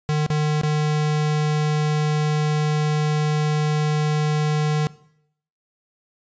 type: tone with dropouts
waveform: square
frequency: 151.4 Hz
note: D#3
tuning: 47 cents flat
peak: -19 dBFS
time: 0.09-4.87 s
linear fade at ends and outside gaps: 0 ms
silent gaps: 0.264-0.302 / 0.614-0.634 s
effects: noise-tail reverb RT60 0.7 s tail -19 dB re dry + resampled to 16000 Hz